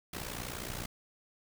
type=noise with amplitude modulation; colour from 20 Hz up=pink; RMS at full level=-37 dBFS; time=0.13-0.86 s; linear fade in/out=5 ms; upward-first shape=sine; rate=59.7 Hz; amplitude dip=75%; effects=none